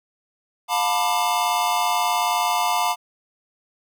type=chord; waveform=square; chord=B half-diminished seventh; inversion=second; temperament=just; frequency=711.2 / 889 / 987.8 / 1185.3 Hz; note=F5 / A5 / B5 / D6; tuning=+31 / +18 / 0 / +16 cents; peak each=-25 / -25 / -25 / -28 dBFS; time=0.68-2.96 s; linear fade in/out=50 ms; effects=none